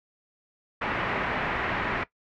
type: low-pass noise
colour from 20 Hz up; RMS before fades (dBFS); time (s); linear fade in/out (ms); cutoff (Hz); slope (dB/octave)
white; -29; 0.81-2.04; 10; 2100; 24
effects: noise-tail reverb RT60 0.1 s tail -17 dB re dry